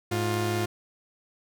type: tone pair together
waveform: sawtooth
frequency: 106 / 352.6 Hz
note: G#2 / F4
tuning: +36 / +17 cents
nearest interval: octave + major sixth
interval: 2081 cents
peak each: -24 dBFS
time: 0.11-0.66 s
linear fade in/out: 10 ms
effects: none